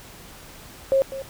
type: tone with echo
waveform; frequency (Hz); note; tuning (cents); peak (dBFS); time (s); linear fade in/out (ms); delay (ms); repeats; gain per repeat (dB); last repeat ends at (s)
sine; 539; C#5; -49; -15; 0.92-1.02; 0; 200; 1; -14; 1.22
effects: pink hiss -44 dBFS RMS until 1.29 s